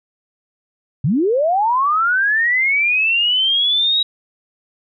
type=linear sweep; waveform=sine; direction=up; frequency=115.8 to 3849 Hz; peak=-13 dBFS; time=1.04-4.03 s; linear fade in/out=5 ms; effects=none